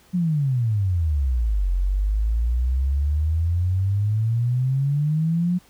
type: exponential two-way sweep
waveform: sine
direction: down then up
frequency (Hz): 185 to 44.35 to 181.8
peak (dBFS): -18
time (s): 0.13-5.59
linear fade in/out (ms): 20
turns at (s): 1.71
effects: pink hiss -55 dBFS RMS until 5.69 s